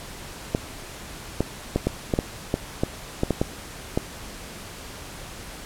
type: clicks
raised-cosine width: 2 ms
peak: -7 dBFS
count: 12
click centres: 0.549 / 1.406 / 1.76 / 1.87 / 2.138 / 2.189 / 2.541 / 2.835 / 3.234 / 3.307 / 3.415 / 3.975 s
effects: pink hiss -39 dBFS RMS until 5.65 s + low-pass 12000 Hz 12 dB/octave